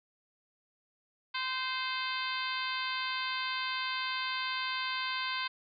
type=harmonic tone with a mistuned harmonic; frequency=517 Hz; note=C5; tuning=21 cents flat; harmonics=2 / 3 / 4 / 5 / 6 / 7 / 8 / 9; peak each=-37 / -39 / -40 / -41 / -42 / -42 / -43 / -44 dBFS; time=1.34-5.48 s; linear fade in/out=10 ms; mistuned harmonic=4; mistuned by=+17 cents; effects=none